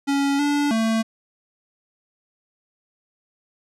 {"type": "tone with pitch steps", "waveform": "square", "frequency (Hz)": [279.4, 289.3, 223.7], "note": ["C#4", "D4", "A3"], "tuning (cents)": [14, -26, 29], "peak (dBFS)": -19, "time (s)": [0.07, 1.03], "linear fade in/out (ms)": 20, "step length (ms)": 320, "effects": ["low-pass 9000 Hz 12 dB/octave"]}